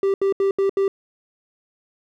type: tone bursts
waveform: triangle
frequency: 391.7 Hz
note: G4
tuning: 1 cent flat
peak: -14 dBFS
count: 5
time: 0.03-0.88 s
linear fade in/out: 2 ms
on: 110 ms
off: 75 ms
effects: none